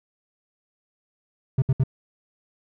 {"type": "tone bursts", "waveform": "triangle", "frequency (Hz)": 131.9, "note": "C3", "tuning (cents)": 14, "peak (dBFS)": -14, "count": 3, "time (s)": [1.58, 1.837], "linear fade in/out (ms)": 5, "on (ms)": 41, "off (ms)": 67, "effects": []}